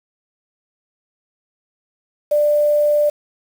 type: tone with quantisation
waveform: sine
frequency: 592 Hz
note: D5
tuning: 14 cents sharp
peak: -12 dBFS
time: 2.31-3.1 s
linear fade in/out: 10 ms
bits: 6
effects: none